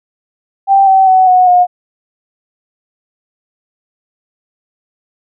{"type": "tone with pitch steps", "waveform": "sine", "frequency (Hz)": [784, 767, 750.3, 734, 718.1], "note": ["G5", "G5", "F#5", "F#5", "F5"], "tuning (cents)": [0, -38, 24, -14, 48], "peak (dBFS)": -4, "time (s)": [0.67, 1.67], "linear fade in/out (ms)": 50, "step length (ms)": 200, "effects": []}